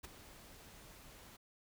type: noise with ADSR envelope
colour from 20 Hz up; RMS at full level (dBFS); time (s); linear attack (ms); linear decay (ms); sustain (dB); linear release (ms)
pink; -45; 0.03-1.37; 17; 12; -12; 13
effects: none